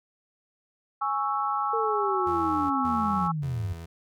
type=chord; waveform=sine; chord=C# minor; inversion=second; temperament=equal; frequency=830.6 / 1108.7 / 1318.5 Hz; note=G#5 / C#6 / E6; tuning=0 / 0 / 0 cents; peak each=-29 dBFS; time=1.01-3.32 s; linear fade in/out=10 ms
type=linear sweep; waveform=sine; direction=down; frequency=459.5 to 87.31 Hz; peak=-27 dBFS; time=1.73-3.73 s; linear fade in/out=5 ms
type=tone bursts; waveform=30% pulse; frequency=83.2 Hz; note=E2; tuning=17 cents sharp; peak=-35 dBFS; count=3; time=2.26-3.86 s; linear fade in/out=10 ms; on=440 ms; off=140 ms
effects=none